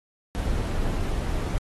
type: noise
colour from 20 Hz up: brown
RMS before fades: -26 dBFS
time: 0.35-1.58 s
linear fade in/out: 0 ms
effects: AAC 32 kbps